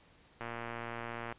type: click train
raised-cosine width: 0.5 ms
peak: -25 dBFS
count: 108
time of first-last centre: 0.41-1.325 s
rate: 117 Hz
effects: pink hiss -63 dBFS RMS until 1.38 s + resampled to 8000 Hz